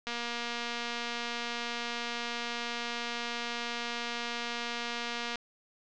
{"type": "click train", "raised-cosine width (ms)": 0.2, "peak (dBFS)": -18, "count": 1254, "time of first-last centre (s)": [0.07, 5.357], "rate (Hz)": 237, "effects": ["low-pass 5000 Hz 12 dB/octave"]}